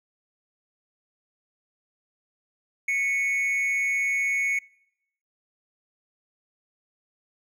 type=tone with amplitude modulation; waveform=triangle; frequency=2210 Hz; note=C#7; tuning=6 cents flat; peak=-18 dBFS; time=2.88-4.59 s; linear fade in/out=5 ms; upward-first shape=sine; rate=216 Hz; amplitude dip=55%; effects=noise-tail reverb RT60 0.8 s tail -25 dB re dry